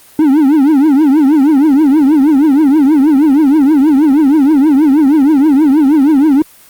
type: tone with vibrato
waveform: triangle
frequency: 290 Hz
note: D4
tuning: 22 cents flat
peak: -3 dBFS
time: 0.19-6.42 s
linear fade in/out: 2 ms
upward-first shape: triangle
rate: 6.3 Hz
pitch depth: 210 cents each way
effects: white hiss -41 dBFS RMS until 6.69 s + Opus 24 kbps